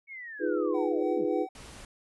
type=linear sweep; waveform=sine; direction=down; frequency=2235 to 109.3 Hz; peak=-39 dBFS; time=0.07-1.26 s; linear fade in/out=50 ms
type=chord; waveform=sine; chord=F half-diminished seventh; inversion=third; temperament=equal with one note detuned; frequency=311.1 / 349.2 / 415.3 / 495.6 Hz; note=Eb4 / F4 / Ab4 / Cb5; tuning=0 / 0 / 0 / +6 cents; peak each=-31 dBFS; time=0.39-1.47 s; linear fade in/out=50 ms
type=tone with tremolo; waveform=triangle; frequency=759 Hz; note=F#5; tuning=44 cents sharp; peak=-33 dBFS; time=0.74-1.49 s; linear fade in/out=5 ms; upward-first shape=sine; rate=3.5 Hz; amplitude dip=75%
type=low-pass noise; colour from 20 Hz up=pink; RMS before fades=-47 dBFS; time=1.55-1.85 s; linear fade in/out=2 ms; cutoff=11000 Hz; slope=96 dB/octave
effects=none